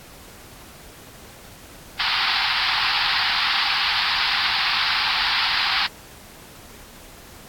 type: band-pass noise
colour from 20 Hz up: white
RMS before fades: -22 dBFS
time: 1.99-5.87 s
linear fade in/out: 10 ms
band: 760 to 4900 Hz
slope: 96 dB/octave
effects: pink hiss -44 dBFS RMS until 7.48 s + AAC 64 kbps